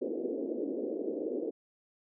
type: band-pass noise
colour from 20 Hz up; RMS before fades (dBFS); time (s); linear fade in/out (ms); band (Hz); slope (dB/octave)
white; -35; 0.01-1.51; 10; 250 to 500; 48
effects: none